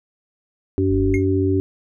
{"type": "harmonic tone", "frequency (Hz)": 95.3, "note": "G2", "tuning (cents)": -48, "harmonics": [1, 3, 4], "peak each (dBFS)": [-20, -20, -20], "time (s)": [0.78, 1.6], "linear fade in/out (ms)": 0}
{"type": "tone", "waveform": "sine", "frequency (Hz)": 43.65, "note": "F1", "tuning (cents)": 0, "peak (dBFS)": -23, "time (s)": [0.88, 1.2], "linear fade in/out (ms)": 50}
{"type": "tone with exponential decay", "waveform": "triangle", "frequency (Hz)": 2147, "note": "C7", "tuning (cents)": 44, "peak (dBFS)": -20, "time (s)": [1.14, 1.25], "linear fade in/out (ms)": 1, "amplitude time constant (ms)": 23}
{"effects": []}